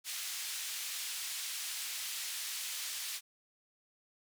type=band-pass noise; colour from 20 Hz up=pink; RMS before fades=-40 dBFS; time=0.04-3.21 s; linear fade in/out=50 ms; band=2900 to 15000 Hz; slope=12 dB/octave; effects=none